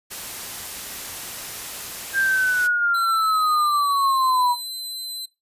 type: noise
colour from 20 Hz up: white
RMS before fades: -33 dBFS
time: 0.1-2.68 s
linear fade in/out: 20 ms
type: linear sweep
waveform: sine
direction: down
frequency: 1600 to 962 Hz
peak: -17 dBFS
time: 2.13-4.56 s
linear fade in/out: 50 ms
type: tone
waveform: sawtooth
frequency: 4052 Hz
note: B7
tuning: 44 cents sharp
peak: -26 dBFS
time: 2.94-5.26 s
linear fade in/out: 10 ms
effects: noise-tail reverb RT60 0.2 s tail -17 dB re dry + resampled to 32000 Hz